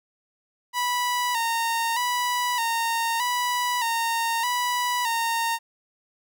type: tone with vibrato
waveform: sawtooth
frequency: 951 Hz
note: A#5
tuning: 34 cents sharp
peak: -19 dBFS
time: 0.73-5.59 s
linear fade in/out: 50 ms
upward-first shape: square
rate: 0.81 Hz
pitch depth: 57 cents each way
effects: none